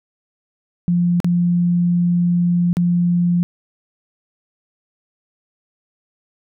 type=tone with dropouts; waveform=sine; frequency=174.61 Hz; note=F3; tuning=in tune; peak=-13 dBFS; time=0.88-3.43 s; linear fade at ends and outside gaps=0 ms; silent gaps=1.202-1.245 / 2.73-2.769 s; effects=none